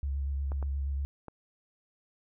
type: tone with vibrato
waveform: sine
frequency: 69.3 Hz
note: C#2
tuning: in tune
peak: -29 dBFS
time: 0.03-1.05 s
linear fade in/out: 0 ms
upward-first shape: square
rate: 8.4 Hz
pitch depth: 23 cents each way
type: clicks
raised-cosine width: 1 ms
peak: -28 dBFS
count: 3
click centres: 0.519 / 0.627 / 1.283 s
effects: none